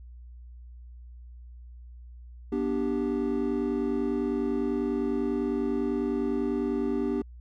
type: chord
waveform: triangle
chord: G major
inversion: first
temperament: equal with one note detuned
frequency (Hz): 243.7 / 293.7 / 392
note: B3 / D4 / G4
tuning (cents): -23 / 0 / 0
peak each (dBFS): -28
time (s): 2.52-7.22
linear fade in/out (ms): 5
effects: added 60 Hz sine -43 dBFS peak until 7.4 s

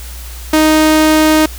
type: tone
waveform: sawtooth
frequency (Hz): 311.1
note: D#4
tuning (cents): 0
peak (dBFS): -3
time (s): 0.53-1.46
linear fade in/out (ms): 5
effects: added 60 Hz sine -26 dBFS peak until 1.58 s + white hiss -33 dBFS RMS until 1.58 s

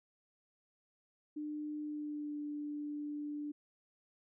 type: tone with pitch glide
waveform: sine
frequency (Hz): 300 to 294.8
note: D4 to D4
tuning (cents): +37 to +7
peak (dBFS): -38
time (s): 1.36-3.52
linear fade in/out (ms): 10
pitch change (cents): -30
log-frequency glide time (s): 1.82-2.38
effects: none

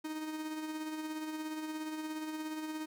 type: tone with tremolo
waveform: 45% pulse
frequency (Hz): 311.1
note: D#4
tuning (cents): 0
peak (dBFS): -36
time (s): 0.04-2.86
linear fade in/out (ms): 10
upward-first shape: sine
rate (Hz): 17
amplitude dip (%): 40
effects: none

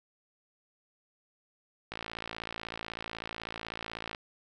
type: click train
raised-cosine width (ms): 0.3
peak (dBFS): -21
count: 126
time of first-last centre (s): 1.92-4.148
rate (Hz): 56.1
effects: none

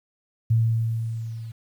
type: tone with level ramp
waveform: sine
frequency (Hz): 113.6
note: A#2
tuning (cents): -44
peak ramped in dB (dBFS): -15 to -33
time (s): 0.5-1.52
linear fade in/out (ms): 10
effects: 9-bit

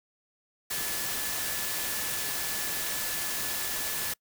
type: tone in noise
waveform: sine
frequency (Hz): 1729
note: A6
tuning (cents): -31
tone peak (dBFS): -41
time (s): 0.7-4.14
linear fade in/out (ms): 10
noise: white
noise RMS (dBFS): -32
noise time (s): 0.7-4.14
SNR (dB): -12
effects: noise-tail reverb RT60 0.1 s tail -25 dB re dry

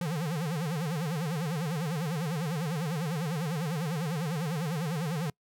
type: tone with vibrato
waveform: square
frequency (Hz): 159.6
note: D#3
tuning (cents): +44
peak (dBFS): -30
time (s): 0.01-5.3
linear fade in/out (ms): 2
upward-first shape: sine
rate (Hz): 10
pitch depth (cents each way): 210
effects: noise-tail reverb RT60 0.1 s tail -25 dB re dry

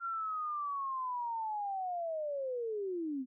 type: linear sweep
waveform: sine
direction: down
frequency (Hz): 1385 to 246.9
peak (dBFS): -34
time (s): 0-3.26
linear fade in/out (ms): 50
effects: none

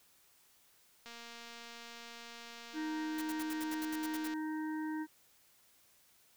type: click train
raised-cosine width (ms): 0.2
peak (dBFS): -33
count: 768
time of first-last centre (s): 1.06-4.338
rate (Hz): 234
type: harmonic tone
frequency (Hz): 311.1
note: D#4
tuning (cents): 0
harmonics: 1 / 3 / 5 / 6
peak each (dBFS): -36 / -46 / -50 / -52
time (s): 2.73-5.07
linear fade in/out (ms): 50
type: noise bursts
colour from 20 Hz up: white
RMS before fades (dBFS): -45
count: 11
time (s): 3.18-4.276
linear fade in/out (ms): 5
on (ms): 36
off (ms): 70
effects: white hiss -67 dBFS RMS until 6.36 s

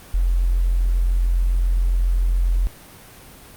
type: tone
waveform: sine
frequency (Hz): 43.65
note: F1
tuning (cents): 0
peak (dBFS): -15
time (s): 0.14-2.67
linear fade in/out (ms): 0
effects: pink hiss -43 dBFS RMS until 3.56 s + Opus 32 kbps

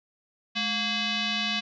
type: tone with frequency modulation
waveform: sine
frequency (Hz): 213.4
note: G#3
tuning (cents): +47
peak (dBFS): -25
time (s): 0.55-1.61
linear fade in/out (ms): 20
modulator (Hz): 925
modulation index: 4.4
effects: none

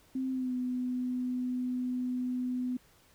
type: tone with pitch glide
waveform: sine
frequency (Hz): 261.6 to 250.8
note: C4 to B3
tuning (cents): 0 to +27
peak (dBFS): -30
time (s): 0.15-2.77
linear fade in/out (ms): 5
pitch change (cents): -73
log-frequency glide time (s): 0.31-0.54
effects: pink hiss -63 dBFS RMS until 3.14 s

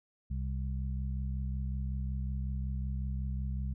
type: harmonic tone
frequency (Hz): 65.41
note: C2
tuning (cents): 0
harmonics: 1 / 2 / 3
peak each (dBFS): -33 / -39 / -43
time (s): 0.3-3.74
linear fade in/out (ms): 10
effects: none

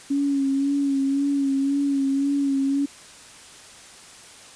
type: tone with vibrato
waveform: sine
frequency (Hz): 277.2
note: C#4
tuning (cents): 0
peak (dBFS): -19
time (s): 0.1-2.86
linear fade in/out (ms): 10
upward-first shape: sine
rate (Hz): 1.9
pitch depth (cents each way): 35
effects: white hiss -45 dBFS RMS until 4.55 s + resampled to 22050 Hz

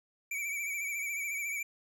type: tone with vibrato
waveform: square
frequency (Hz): 2300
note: D7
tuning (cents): -37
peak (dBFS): -34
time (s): 0.31-1.63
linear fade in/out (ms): 5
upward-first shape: sine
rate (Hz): 14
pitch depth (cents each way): 56
effects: none

